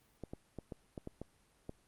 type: clicks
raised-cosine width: 2 ms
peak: -29 dBFS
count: 8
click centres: 0.237 / 0.335 / 0.587 / 0.722 / 0.978 / 1.074 / 1.216 / 1.694 s
effects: pink hiss -70 dBFS RMS until 1.87 s + Opus 32 kbps